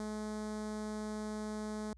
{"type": "tone with notch filter", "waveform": "sawtooth", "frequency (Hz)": 213.4, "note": "G#3", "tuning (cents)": 47, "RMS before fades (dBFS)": -40, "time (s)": [0, 1.93], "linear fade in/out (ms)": 2, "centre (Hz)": 2700, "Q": 0.84, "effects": ["added 60 Hz sine -55 dBFS peak until 1.97 s", "resampled to 22050 Hz"]}